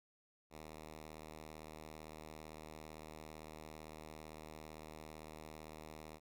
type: tone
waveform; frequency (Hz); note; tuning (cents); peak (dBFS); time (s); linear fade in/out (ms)
5% pulse; 77.78; D#2; 0; -39; 0.5-6.2; 50
effects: none